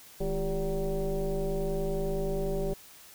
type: tone with frequency modulation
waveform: sine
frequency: 209.2 Hz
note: G#3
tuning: 13 cents sharp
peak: -27 dBFS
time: 0.2-2.74 s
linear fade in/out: 10 ms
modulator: 184 Hz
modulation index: 2
effects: white hiss -52 dBFS RMS until 3.14 s